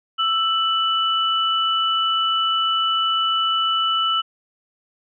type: tone pair together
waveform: sine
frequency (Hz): 1323 / 2973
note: E6 / F#7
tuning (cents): +6 / +8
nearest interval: octave + major second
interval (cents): 1402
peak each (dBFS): -20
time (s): 0.18-4.22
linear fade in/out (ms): 20
effects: none